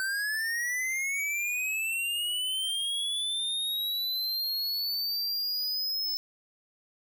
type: linear sweep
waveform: square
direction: up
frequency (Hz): 1531 to 5260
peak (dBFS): -29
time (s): 0-6.17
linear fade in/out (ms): 0
effects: none